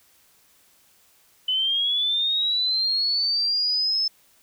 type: linear sweep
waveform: sine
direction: up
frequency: 3000 to 5260 Hz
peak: -20 dBFS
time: 1.48-4.08 s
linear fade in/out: 5 ms
effects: white hiss -59 dBFS RMS until 4.42 s